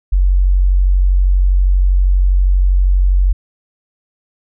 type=tone; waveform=sine; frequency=46.25 Hz; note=F#1; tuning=in tune; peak=-8 dBFS; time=0.12-3.33 s; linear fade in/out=10 ms; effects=none